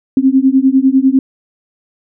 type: beating tone pair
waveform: sine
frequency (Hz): 260.8 / 270.8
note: C4 / C#4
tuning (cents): -5 / -40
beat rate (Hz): 10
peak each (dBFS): -10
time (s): 0.17-1.19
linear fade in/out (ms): 2
effects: none